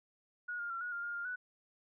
sine tone with pitch steps, 1450 / 1410 / 1363 / 1452 / 1399 / 1415 / 1402 / 1483 Hz, F#6 / F6 / F6 / F#6 / F6 / F6 / F6 / F#6, -35 / +16 / -43 / -33 / +3 / +22 / +6 / +4 cents, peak -37 dBFS, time 0.48-1.36 s, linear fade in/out 10 ms, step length 110 ms, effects none

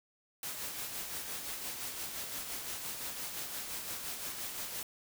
white noise with tremolo, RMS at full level -39 dBFS, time 0.43-4.83 s, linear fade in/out 2 ms, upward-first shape sine, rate 5.8 Hz, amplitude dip 40%, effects none

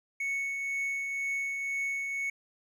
triangle tone with tremolo, 2214 Hz, C#7, 3 cents flat, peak -27 dBFS, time 0.2-2.3 s, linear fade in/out 5 ms, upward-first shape triangle, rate 2 Hz, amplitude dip 35%, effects none

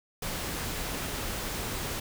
pink noise, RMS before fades -34 dBFS, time 0.22-2 s, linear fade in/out 5 ms, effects none

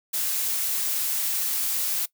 blue noise, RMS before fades -26 dBFS, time 0.13-2.06 s, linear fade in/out 10 ms, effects noise-tail reverb RT60 0.1 s tail -20 dB re dry

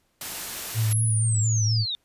white noise, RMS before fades -33 dBFS, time 0.21-0.93 s, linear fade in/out 2 ms
sine tone with vibrato, 110 Hz, A2, in tune, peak -20 dBFS, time 0.74-1.86 s, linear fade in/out 50 ms, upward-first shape sine, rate 4.2 Hz, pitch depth 37 cents each way
sine linear sweep, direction down, 11270 to 3552 Hz, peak -26 dBFS, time 0.91-1.95 s, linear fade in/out 0 ms
effects pink hiss -69 dBFS RMS until 2.04 s + resampled to 32000 Hz

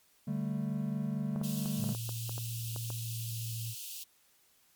triangle chord, D suspended fourth, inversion none, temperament just, 146.83 / 195.78 / 220.2 Hz, D3 / G3 / A3, 0 / -2 / +2 cents, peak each -34 dBFS, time 0.27-1.94 s, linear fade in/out 10 ms
clicks, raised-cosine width 1 ms, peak -29 dBFS, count 11, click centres 1.361 / 1.414 / 1.658 / 1.841 / 1.891 / 1.949 / 2.092 / 2.294 / 2.38 / 2.762 / 2.903 s
white high-pass noise, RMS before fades -43 dBFS, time 1.43-4.04 s, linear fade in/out 10 ms, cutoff 2600 Hz, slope 96 dB/octave
sine tone with pitch glide, 115.6 to 114.07 Hz, A#2 to A#2, -14 to -37 cents, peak -36 dBFS, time 1.76-3.75 s, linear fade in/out 50 ms, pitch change -23 cents, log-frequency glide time 2.76-3.51 s
effects white hiss -67 dBFS RMS until 4.75 s + MP3 96 kbps

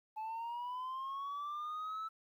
sine linear sweep, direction up, 861 to 1318.5 Hz, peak -36 dBFS, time 0.16-2.09 s, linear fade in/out 20 ms, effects tanh soft clip ceiling -38 dBFS + 12-bit

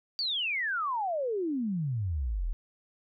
sine exponential sweep, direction down, 4704 to 35.7 Hz, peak -28 dBFS, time 0.19-2.53 s, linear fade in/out 0 ms, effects none

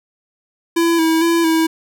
square tone with vibrato, 329.6 Hz, E4, in tune, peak -13 dBFS, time 0.76-1.67 s, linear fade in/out 10 ms, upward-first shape square, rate 2.2 Hz, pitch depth 32 cents each way, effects none

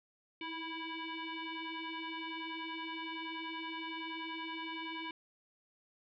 sine tone with frequency modulation, 987.8 Hz, B5, in tune, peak -39 dBFS, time 0.41-5.11 s, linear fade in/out 2 ms, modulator 655 Hz, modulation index 3.4, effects none

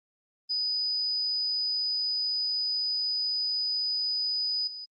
sine tone with level steps, 4978 Hz, D#8, in tune, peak -26 / -37 dBFS, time 0.49-4.86 s, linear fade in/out 20 ms, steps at 4.67 s, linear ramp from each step 5 ms, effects Opus 32 kbps

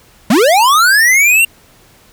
square linear sweep, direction up, 185 to 2792 Hz, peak -7 dBFS, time 0.3-1.45 s, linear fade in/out 5 ms, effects pink hiss -46 dBFS RMS until 2.12 s

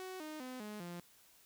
sawtooth tone with pitch steps, 373.1 / 308.3 / 254.8 / 210.6 / 174.06 Hz, F#4 / D#4 / C4 / G#3 / F3, +14 / -16 / -46 / +24 / -6 cents, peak -40 dBFS, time 0-1 s, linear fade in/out 0 ms, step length 200 ms, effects white hiss -65 dBFS RMS until 1.45 s

